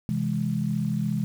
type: chord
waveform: sine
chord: C augmented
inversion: none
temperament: equal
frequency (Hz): 130.81 / 164.81 / 207.7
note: C3 / E3 / G#3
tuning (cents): 0 / 0 / 0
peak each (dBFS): -29 / -28 / -27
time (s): 0.09-1.24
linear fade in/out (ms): 0
effects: 8-bit